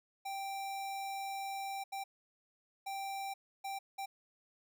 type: tone bursts at uneven times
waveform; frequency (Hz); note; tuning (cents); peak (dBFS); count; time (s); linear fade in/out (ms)
square; 784; G5; 0; -39; 5; 0.25-1.84 / 1.92-2.04 / 2.86-3.34 / 3.64-3.79 / 3.98-4.06; 10
effects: none